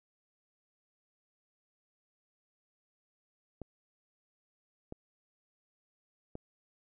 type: clicks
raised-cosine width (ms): 2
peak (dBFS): -28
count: 3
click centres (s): 3.617 / 4.924 / 6.354
effects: none